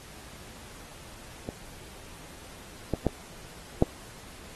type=clicks; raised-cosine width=2 ms; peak=-19 / -12 / -9 / -6 dBFS; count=4; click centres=1.489 / 2.937 / 3.067 / 3.824 s; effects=pink hiss -48 dBFS RMS until 4.55 s + AAC 32 kbps